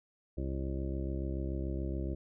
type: harmonic tone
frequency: 67 Hz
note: C2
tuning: 42 cents sharp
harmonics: 1 / 2 / 3 / 4 / 5 / 6 / 8 / 9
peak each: -35 / -41 / -44 / -45 / -41 / -47 / -49 / -50 dBFS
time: 0.37-2.15 s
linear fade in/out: 10 ms
effects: none